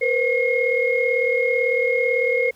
sine tone cluster, 475 / 513 / 2153 Hz, A#4 / C5 / C7, +33 / -34 / +49 cents, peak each -21 dBFS, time 0.01-2.51 s, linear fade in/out 10 ms, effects tanh soft clip ceiling -7 dBFS + pink hiss -55 dBFS RMS until 2.55 s

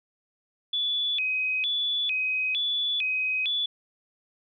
sine tone with vibrato, 2948 Hz, F#7, 7 cents flat, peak -24 dBFS, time 0.73-3.66 s, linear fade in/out 5 ms, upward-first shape square, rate 1.1 Hz, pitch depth 270 cents each way, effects none

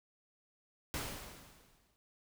pink noise with exponential decay, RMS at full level -37 dBFS, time 0.94-1.96 s, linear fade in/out 0 ms, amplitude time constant 220 ms, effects none

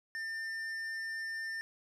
triangle tone with tanh clipping, 1798 Hz, A6, 37 cents sharp, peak -38 dBFS, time 0.15-1.61 s, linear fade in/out 0 ms, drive 13 dB, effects none

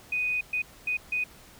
sine tone bursts at uneven times, 2489 Hz, D#7, in tune, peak -25 dBFS, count 4, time 0.12-0.41 / 0.53-0.62 / 0.87-0.97 / 1.12-1.24 s, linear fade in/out 5 ms, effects pink hiss -52 dBFS RMS until 1.59 s

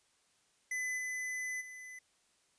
square tone with level steps, 2010 Hz, B6, 30 cents sharp, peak -35 / -37 / -47 dBFS, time 0.71-1.99 s, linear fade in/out 5 ms, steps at 0.97 / 1.6 s, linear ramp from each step 20 ms, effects white hiss -72 dBFS RMS until 2.58 s + resampled to 22050 Hz

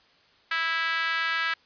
5% pulse tone with high-pass filter, 328.4 Hz, E4, 6 cents flat, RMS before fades -27 dBFS, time 0.51-1.54 s, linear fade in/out 5 ms, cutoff 1500 Hz, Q 3.6, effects white hiss -60 dBFS RMS until 1.65 s + resampled to 11025 Hz

